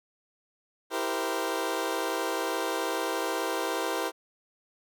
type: chord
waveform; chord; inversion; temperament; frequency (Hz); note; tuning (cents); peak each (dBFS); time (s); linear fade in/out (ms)
20% pulse; C dominant seventh; first; equal with one note detuned; 329.6 / 392 / 466.2 / 517.8; E4 / G4 / Bb4 / C5; 0 / 0 / 0 / -18; -29; 0.9-4.12; 50
effects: none